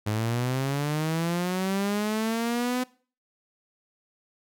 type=linear sweep; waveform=sawtooth; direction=up; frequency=103.83 to 254 Hz; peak=-21 dBFS; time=0.06-2.84 s; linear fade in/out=10 ms; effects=noise-tail reverb RT60 0.4 s tail -21 dB re dry